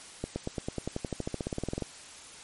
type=accelerating click train; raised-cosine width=2 ms; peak=-18 dBFS; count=22; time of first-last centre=0.24-1.823 s; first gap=120 ms; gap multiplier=0.95; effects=white hiss -48 dBFS RMS until 2.43 s + MP3 48 kbps